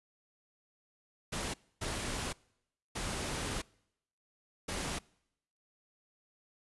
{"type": "noise bursts at uneven times", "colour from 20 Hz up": "pink", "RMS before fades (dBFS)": -37, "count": 4, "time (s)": [[1.32, 1.54], [1.81, 2.33], [2.95, 3.62], [4.68, 4.99]], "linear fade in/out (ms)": 10, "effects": ["noise-tail reverb RT60 0.8 s tail -25 dB re dry", "resampled to 24000 Hz"]}